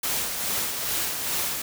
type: noise with tremolo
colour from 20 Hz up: white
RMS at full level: -26 dBFS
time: 0.03-1.62 s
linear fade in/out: 5 ms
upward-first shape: sine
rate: 2.4 Hz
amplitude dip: 40%
effects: none